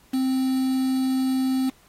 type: tone with quantisation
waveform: triangle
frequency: 261.6 Hz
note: C4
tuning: in tune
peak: -18 dBFS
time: 0.13-1.7 s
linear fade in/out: 10 ms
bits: 6
effects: pink hiss -57 dBFS RMS until 1.88 s + AAC 48 kbps